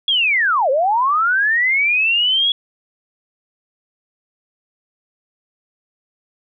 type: linear two-way sweep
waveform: sine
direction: down then up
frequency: 3376 to 506 to 3376 Hz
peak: -13 dBFS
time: 0.08-2.52 s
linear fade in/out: 2 ms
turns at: 0.7 s
effects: none